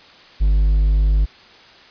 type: tone with hard clipping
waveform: triangle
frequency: 50.4 Hz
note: G1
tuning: 49 cents sharp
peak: -13 dBFS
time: 0.4-1.26 s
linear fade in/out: 20 ms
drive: 6 dB
effects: white hiss -45 dBFS RMS until 1.9 s + resampled to 11025 Hz